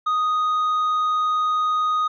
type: tone with tanh clipping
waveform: triangle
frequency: 1244.5 Hz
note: D#6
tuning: in tune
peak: -19 dBFS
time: 0.06-2.08 s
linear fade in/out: 10 ms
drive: 8 dB
effects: none